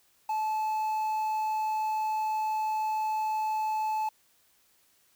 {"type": "tone with quantisation", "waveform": "triangle", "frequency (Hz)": 867, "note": "A5", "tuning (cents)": -26, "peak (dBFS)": -25, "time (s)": [0.29, 4.09], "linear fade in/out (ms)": 5, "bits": 8, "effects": ["white hiss -66 dBFS RMS until 5.15 s"]}